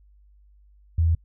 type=tone; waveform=sine; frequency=82.41 Hz; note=E2; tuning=in tune; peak=-17 dBFS; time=0.98-1.15 s; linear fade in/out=5 ms; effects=noise-tail reverb RT60 0.1 s tail -24 dB re dry + added 50 Hz sine -52 dBFS peak until 1.24 s